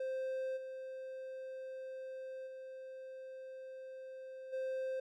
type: tone with level steps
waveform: triangle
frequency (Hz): 523.3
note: C5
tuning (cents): 0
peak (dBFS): -34 / -41 / -44 / -34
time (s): 0-5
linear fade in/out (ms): 5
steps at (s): 0.56 / 2.46 / 4.52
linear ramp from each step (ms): 20
effects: none